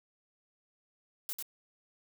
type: noise with echo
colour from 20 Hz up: blue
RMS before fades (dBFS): -37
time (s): 1.29-1.33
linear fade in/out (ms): 0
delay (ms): 95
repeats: 1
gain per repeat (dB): -2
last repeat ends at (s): 1.425
effects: none